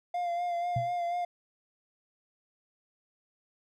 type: tone with vibrato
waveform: triangle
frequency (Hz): 698.5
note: F5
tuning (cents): 0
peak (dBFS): -27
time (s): 0.14-1.25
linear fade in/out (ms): 5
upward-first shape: sine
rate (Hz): 4.1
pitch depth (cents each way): 29
type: tone with exponential decay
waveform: sine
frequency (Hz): 123.47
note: B2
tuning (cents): 0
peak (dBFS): -25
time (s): 0.76-0.94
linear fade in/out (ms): 5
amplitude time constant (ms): 38
effects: none